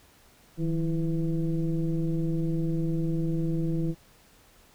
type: tone with frequency modulation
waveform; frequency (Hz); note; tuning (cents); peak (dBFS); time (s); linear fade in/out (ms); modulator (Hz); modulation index
sine; 160; D#3; +49; -24; 0.57-3.95; 50; 170; 1.1
effects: pink hiss -58 dBFS RMS until 4.74 s